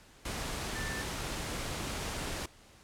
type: tone in noise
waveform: sine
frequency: 1771 Hz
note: A6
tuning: 11 cents sharp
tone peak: -39 dBFS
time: 0.75-1.02 s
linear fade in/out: 5 ms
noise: pink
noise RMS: -37 dBFS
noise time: 0.25-2.46 s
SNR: -5 dB
effects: pink hiss -58 dBFS RMS until 2.83 s + low-pass 10000 Hz 12 dB/octave